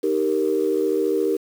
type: chord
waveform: sine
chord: Eb major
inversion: none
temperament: equal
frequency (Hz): 311.1 / 392 / 466.2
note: Eb4 / G4 / Bb4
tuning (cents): 0 / 0 / 0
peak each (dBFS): -24 / -21 / -22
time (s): 0.03-1.37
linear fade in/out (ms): 10
effects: tanh soft clip ceiling -9 dBFS + 7-bit